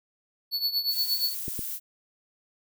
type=tone with tremolo; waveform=square; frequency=4435 Hz; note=C#8; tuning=in tune; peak=-22 dBFS; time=0.51-1.35 s; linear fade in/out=50 ms; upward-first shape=triangle; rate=8.5 Hz; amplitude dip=85%
type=noise; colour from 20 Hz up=violet; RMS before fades=-34 dBFS; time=0.89-1.8 s; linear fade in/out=50 ms
type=clicks; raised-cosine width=3 ms; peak=-22 dBFS; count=2; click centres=1.481 / 1.592 s
effects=none